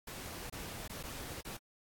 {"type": "noise with dropouts", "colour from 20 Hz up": "pink", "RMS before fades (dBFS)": -45, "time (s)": [0.07, 1.57], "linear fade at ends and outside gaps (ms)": 5, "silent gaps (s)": [[0.499, 0.524], [0.879, 0.895], [1.029, 1.035], [1.412, 1.449]], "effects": ["AAC 64 kbps"]}